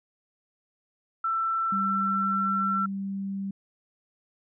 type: tone with pitch glide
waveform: sine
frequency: 1335 to 1346.6 Hz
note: E6 to E6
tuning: +22 to +36 cents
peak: -24 dBFS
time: 1.24-2.86 s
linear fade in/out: 5 ms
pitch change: +14 cents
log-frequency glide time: 1.41-2.42 s
type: tone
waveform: sine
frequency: 195.9 Hz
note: G3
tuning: 1 cent flat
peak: -29 dBFS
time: 1.72-3.51 s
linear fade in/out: 5 ms
effects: none